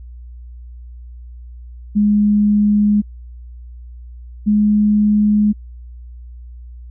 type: tone pair in turn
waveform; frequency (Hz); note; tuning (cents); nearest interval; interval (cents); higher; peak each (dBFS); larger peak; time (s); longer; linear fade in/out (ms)
sine; 207.7 / 209.4; G#3 / G#3; 0 / +15; unison; 15; second; -10; neither; 1.95-3.02 / 4.46-5.53; neither; 20
effects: added 60 Hz sine -32 dBFS peak until 6.9 s